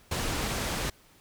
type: low-pass noise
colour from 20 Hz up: pink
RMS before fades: -31 dBFS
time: 0.11-0.9 s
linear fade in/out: 5 ms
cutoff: 10000 Hz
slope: 12 dB/octave
effects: pink hiss -59 dBFS RMS until 1.2 s